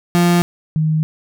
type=tone pair in turn; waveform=35% pulse / sine; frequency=174.1 / 156.45 Hz; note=F3 / D#3; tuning=-5 / +10 cents; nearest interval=major second; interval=185 cents; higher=first; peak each=-9 / -13 dBFS; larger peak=first; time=0.15-0.42 / 0.76-1.03 s; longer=neither; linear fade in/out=0 ms; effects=none